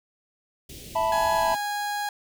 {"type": "band-stop noise", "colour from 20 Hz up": "pink", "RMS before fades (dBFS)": -41, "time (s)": [0.69, 1.56], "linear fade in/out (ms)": 5, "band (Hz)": [490, 2600], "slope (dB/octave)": 24}
{"type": "chord", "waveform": "triangle", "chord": "E suspended fourth", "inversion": "none", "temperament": "just", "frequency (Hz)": [659.3, 879, 988.9], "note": ["E5", "A5", "B5"], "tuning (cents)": [0, -2, 2], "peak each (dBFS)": -24, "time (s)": [0.95, 1.55], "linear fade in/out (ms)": 10}
{"type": "tone with pitch glide", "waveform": "30% pulse", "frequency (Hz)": [836, 824.5], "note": ["G#5", "G#5"], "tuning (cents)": [11, -13], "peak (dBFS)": -24, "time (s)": [1.12, 2.09], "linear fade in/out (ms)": 2, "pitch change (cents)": -24, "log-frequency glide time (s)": [1.34, 1.47]}
{"effects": []}